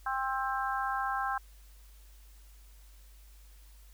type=harmonic tone; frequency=264.8 Hz; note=C4; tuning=21 cents sharp; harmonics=3 / 4 / 5 / 6; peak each=-34 / -35 / -36 / -37 dBFS; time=0.06-1.38 s; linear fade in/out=5 ms; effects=added 50 Hz sine -52 dBFS peak until 3.93 s + white hiss -63 dBFS RMS until 3.93 s